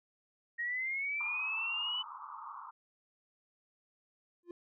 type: linear sweep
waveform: sine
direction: up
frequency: 1864.7 to 3000 Hz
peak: -33 dBFS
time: 0.58-2.03 s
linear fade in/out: 20 ms
type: band-pass noise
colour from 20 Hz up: pink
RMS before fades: -47 dBFS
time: 1.2-2.71 s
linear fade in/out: 10 ms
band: 890 to 1300 Hz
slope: 96 dB/octave
type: tone with exponential growth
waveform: triangle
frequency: 348.1 Hz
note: F4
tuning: 6 cents flat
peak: -37 dBFS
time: 4.43-4.51 s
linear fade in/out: 2 ms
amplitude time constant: 16 ms
effects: none